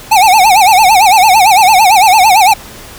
square tone with vibrato, 805 Hz, G5, 46 cents sharp, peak -4 dBFS, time 0.11-2.54 s, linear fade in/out 10 ms, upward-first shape sine, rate 8.9 Hz, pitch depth 190 cents each way, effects pink hiss -31 dBFS RMS until 2.98 s

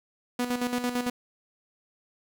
sawtooth tone with tremolo, 245.5 Hz, B3, 10 cents flat, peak -21 dBFS, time 0.39-1.1 s, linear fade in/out 5 ms, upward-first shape square, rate 8.9 Hz, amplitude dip 60%, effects 9-bit

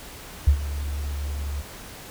sine tone with ADSR envelope, 71.5 Hz, D2, 46 cents flat, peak -10 dBFS, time 0.47-1.63 s, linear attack 8 ms, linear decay 81 ms, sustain -16 dB, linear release 32 ms, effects pink hiss -41 dBFS RMS until 2.1 s

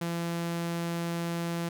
sawtooth tone, 169.6 Hz, E3, 50 cents sharp, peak -26 dBFS, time 0.01-1.69 s, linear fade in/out 5 ms, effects none

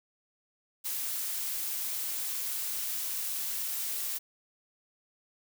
blue noise, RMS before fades -34 dBFS, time 0.84-4.19 s, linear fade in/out 20 ms, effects none

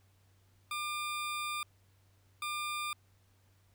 20% pulse tone bursts at uneven times, 1200 Hz, D6, 37 cents sharp, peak -30 dBFS, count 2, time 0.71-1.63 / 2.42-2.93 s, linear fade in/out 2 ms, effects added 96 Hz sine -65 dBFS peak until 3.74 s + pink hiss -72 dBFS RMS until 3.74 s

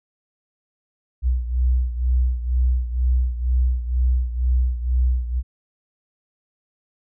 sine beating tone pair, 61.74 / 63.84 Hz, B1 / C2, 0 / -42 cents, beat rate 2.1 Hz, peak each -18 / -23 dBFS, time 1.22-5.43 s, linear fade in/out 50 ms, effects none

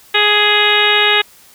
harmonic tone, 417 Hz, G#4, 7 cents sharp, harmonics 1 / 2 / 3 / 4 / 5 / 6 / 7 / 8 / 9, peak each -19 / -20 / -21 / -17 / -17 / -18 / -17 / -21 / -17 dBFS, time 0.14-1.22 s, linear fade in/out 10 ms, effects white hiss -45 dBFS RMS until 1.54 s

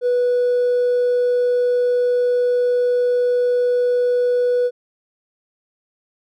triangle tone with hard clipping, 491.2 Hz, B4, 9 cents flat, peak -14 dBFS, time 0.01-4.71 s, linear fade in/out 50 ms, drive 2 dB, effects none

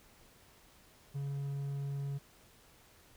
triangle tone, 140 Hz, C#3, 18 cents sharp, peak -33 dBFS, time 1.14-2.19 s, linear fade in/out 20 ms, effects pink hiss -62 dBFS RMS until 3.16 s

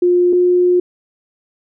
sine tone pair in turn, 355.1 / 357.8 Hz, F4 / F4, +29 / +42 cents, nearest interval unison, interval 13 cents, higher second, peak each -9 dBFS, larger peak neither, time 0.02-0.33 / 0.33-0.8 s, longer second, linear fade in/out 5 ms, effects none

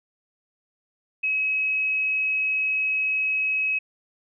sine tone, 2557 Hz, D#7, 47 cents sharp, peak -21 dBFS, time 1.23-3.79 s, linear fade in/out 10 ms, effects none

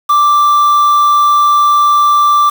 triangle tone with quantisation, 1174.7 Hz, D6, in tune, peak -4 dBFS, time 0.09-2.5 s, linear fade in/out 10 ms, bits 4, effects none

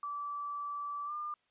sine tone with pitch glide, 1159 to 1201.3 Hz, D6 to D6, -23 to +39 cents, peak -36 dBFS, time 0.03-1.34 s, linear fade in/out 2 ms, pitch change +62 cents, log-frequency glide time 1.06-1.12 s, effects white hiss -75 dBFS RMS until 1.5 s + resampled to 8000 Hz

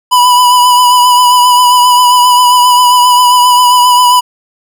square tone with vibrato, 987.8 Hz, B5, in tune, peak -4 dBFS, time 0.11-4.21 s, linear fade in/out 20 ms, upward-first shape triangle, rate 7.5 Hz, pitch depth 32 cents each way, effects none

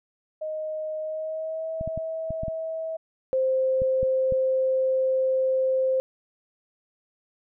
sine tone with pitch glide, 622.3 to 645.7 Hz, D#5 to E5, 0 to -36 cents, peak -28 dBFS, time 0.41-2.97 s, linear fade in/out 10 ms, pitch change +64 cents, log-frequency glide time 1-1.71 s
clicks, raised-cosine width 5 ms, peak -21 dBFS, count 9, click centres 1.811 / 1.876 / 1.976 / 2.306 / 2.434 / 2.482 / 3.819 / 4.03 / 4.323 s
sine tone, 523.3 Hz, C5, in tune, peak -20 dBFS, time 3.33-6 s, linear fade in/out 0 ms
effects none

